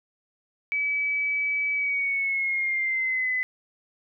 sine tone with pitch glide, 2290 to 2017 Hz, D7 to B6, -44 to +36 cents, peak -23 dBFS, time 0.72-3.43 s, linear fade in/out 0 ms, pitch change -220 cents, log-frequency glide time 1.74-3.32 s, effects none

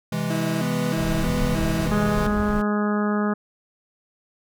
square chord, C augmented, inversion none, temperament equal, 130.81 / 164.81 / 207.7 Hz, C3 / E3 / G#3, 0 / 0 / 0 cents, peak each -31 / -27 / -28 dBFS, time 0.12-2.27 s, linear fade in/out 5 ms
30% pulse tone with vibrato, 283.2 Hz, C#4, 37 cents sharp, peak -24 dBFS, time 0.3-1.88 s, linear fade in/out 5 ms, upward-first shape square, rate 1.6 Hz, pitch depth 230 cents each way
brown noise, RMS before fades -28 dBFS, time 0.97-2.62 s, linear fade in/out 5 ms
harmonic tone, 208.3 Hz, G#3, 5 cents sharp, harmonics 1 / 2 / 3 / 4 / 5 / 6 / 7 / 8, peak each -21 / -28 / -32 / -34 / -36 / -30 / -36 / -36 dBFS, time 1.91-3.34 s, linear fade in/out 10 ms
effects none

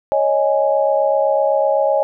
sine chord, C# suspended second, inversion none, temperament equal, 554.4 / 622.3 / 830.6 Hz, C#5 / D#5 / G#5, 0 / 0 / 0 cents, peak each -16 / -17 / -20 dBFS, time 0.12-2.03 s, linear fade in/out 0 ms, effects none

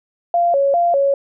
sine tone with vibrato, 620 Hz, D#5, 6 cents flat, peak -12 dBFS, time 0.34-1.14 s, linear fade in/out 2 ms, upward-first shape square, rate 2.5 Hz, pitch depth 190 cents each way, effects none

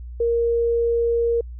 sine tone, 467.5 Hz, A#4, 5 cents sharp, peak -17 dBFS, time 0.2-1.41 s, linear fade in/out 5 ms, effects added 60 Hz sine -32 dBFS peak until 1.59 s

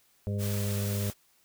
harmonic tone, 101.5 Hz, G#2, 39 cents flat, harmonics 1 / 2 / 4 / 5 / 6, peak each -29 / -35 / -41 / -43 / -45 dBFS, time 0.27-1.1 s, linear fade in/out 0 ms
white noise, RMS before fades -39 dBFS, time 0.38-1.14 s, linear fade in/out 50 ms
effects white hiss -66 dBFS RMS until 1.44 s

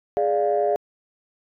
sine chord, D diminished, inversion second, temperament equal, 415.3 / 587.3 / 698.5 Hz, Ab4 / D5 / F5, 0 / 0 / 0 cents, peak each -22 dBFS, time 0.17-0.76 s, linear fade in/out 0 ms, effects tanh soft clip ceiling -11 dBFS

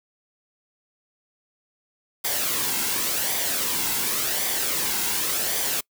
white noise with flanger, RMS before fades -25 dBFS, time 2.24-5.81 s, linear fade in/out 10 ms, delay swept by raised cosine 0.73 to 1.7 ms, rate 0.9 Hz, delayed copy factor -0.5, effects noise-tail reverb RT60 0.1 s tail -25 dB re dry

